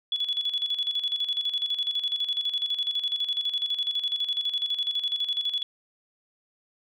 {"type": "tone with tremolo", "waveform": "sine", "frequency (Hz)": 3400, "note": "G#7", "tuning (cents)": 40, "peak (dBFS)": -23, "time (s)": [0.12, 5.63], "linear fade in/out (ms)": 2, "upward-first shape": "square", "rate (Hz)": 12, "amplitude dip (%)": 65, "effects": []}